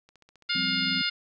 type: click train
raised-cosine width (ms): 0.2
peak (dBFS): -37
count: 10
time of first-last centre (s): 0.09-0.69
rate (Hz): 15
type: harmonic tone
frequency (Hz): 710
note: F5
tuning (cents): +28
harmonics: 2 / 3 / 4 / 5 / 6 / 7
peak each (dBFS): -32 / -32 / -32 / -32 / -32 / -32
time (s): 0.49-1.1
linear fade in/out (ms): 10
type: chord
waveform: sine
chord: F suspended second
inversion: none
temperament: equal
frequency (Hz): 174.61 / 196 / 261.6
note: F3 / G3 / C4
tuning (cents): 0 / 0 / 0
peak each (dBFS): -36 / -36 / -34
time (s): 0.55-1.02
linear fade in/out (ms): 5
effects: none